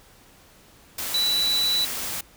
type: tone in noise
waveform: sine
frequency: 3951 Hz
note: B7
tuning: in tune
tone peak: -20 dBFS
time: 1.14-1.85 s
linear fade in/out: 5 ms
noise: white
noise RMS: -30 dBFS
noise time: 0.98-2.21 s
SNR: +7 dB
effects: pink hiss -53 dBFS RMS until 2.36 s